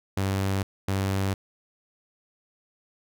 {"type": "tone pair in turn", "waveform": "sawtooth", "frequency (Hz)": [97, 97], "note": ["G2", "G2"], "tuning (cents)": [-18, -18], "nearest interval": "unison", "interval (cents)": 0, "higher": "neither", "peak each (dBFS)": -20, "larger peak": "neither", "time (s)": [[0.17, 0.63], [0.88, 1.34]], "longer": "neither", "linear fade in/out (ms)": 5, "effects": []}